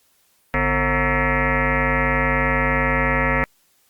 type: tone with frequency modulation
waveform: sine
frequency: 931 Hz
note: A#5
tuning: 2 cents flat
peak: -16 dBFS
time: 0.54-3.44 s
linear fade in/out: 0 ms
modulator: 197 Hz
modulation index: 6.5
effects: white hiss -61 dBFS RMS until 3.89 s + Opus 48 kbps